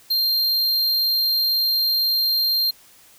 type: tone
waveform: square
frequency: 4186 Hz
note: C8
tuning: in tune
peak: -18 dBFS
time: 0.1-2.71 s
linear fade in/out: 10 ms
effects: white hiss -51 dBFS RMS until 3.18 s